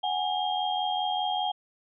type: tone cluster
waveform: sine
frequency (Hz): 739 / 824 / 3223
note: F#5 / G#5 / G7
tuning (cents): -2 / -14 / +47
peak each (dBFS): -29 / -30 / -32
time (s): 0.03-1.52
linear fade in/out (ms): 10
effects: none